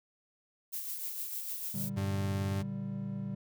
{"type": "noise with tremolo", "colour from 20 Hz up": "violet", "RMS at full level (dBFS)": -37, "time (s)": [0.72, 1.9], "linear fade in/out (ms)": 20, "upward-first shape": "sine", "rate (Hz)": 6.6, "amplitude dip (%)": 40}
{"type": "chord", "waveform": "triangle", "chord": "G minor", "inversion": "first", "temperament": "equal with one note detuned", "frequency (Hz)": [116.54, 145.99, 196], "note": ["Bb2", "D3", "G3"], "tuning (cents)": [0, -10, 0], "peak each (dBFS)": [-40, -39, -35], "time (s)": [1.74, 3.35], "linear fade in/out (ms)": 5}
{"type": "tone", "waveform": "40% pulse", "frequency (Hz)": 98, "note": "G2", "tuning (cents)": 0, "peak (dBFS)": -31, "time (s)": [1.96, 2.63], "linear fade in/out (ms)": 20}
{"effects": []}